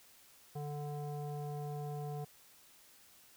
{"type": "tone with low-pass filter", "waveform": "square", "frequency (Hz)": 146.83, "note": "D3", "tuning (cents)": 0, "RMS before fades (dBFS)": -41, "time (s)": [0.55, 2.25], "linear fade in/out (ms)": 10, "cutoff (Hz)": 700, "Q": 2.5, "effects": ["white hiss -62 dBFS RMS until 3.36 s"]}